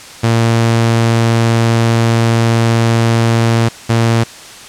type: tone bursts at uneven times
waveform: sawtooth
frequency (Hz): 115.1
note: A#2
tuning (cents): -22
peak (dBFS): -5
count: 2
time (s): 0.23-3.69 / 3.89-4.24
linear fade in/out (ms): 10
effects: white hiss -33 dBFS RMS until 4.68 s + low-pass 8000 Hz 12 dB/octave